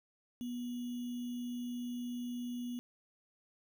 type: tone with sample-and-hold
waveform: sine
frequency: 243.4 Hz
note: B3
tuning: 25 cents flat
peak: -37 dBFS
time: 0.41-2.79 s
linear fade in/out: 0 ms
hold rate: 3150 Hz
effects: none